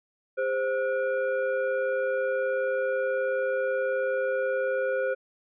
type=tone with frequency modulation; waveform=sine; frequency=523.3 Hz; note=C5; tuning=in tune; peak=-24 dBFS; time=0.37-5.15 s; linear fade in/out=20 ms; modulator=928 Hz; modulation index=0.78; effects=none